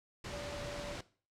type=tone in noise; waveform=sine; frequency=580 Hz; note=D5; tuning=22 cents flat; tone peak=-43 dBFS; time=0.32-0.96 s; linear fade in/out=5 ms; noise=pink; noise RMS=-43 dBFS; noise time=0.24-1.01 s; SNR=-3 dB; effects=noise-tail reverb RT60 0.4 s tail -18 dB re dry + low-pass 6000 Hz 12 dB/octave